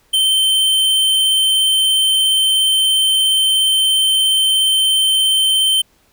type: tone with vibrato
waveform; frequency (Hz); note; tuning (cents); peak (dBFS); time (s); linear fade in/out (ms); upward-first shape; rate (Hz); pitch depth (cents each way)
square; 3101; G7; -19; -12; 0.13-5.82; 10; triangle; 17; 11
effects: pink hiss -56 dBFS RMS until 6.12 s